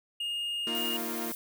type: tone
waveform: triangle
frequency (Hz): 2841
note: F7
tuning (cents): +29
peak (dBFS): -29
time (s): 0.2-0.97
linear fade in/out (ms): 5
type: chord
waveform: sawtooth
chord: Bb suspended fourth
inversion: none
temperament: equal with one note detuned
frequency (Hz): 231.3 / 311.1 / 349.2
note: Bb3 / Eb4 / F4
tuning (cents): -13 / 0 / 0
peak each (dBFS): -33 / -37 / -35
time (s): 0.67-1.32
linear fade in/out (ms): 2
type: noise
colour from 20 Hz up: violet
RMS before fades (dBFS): -38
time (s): 0.75-1.35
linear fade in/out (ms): 0
effects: none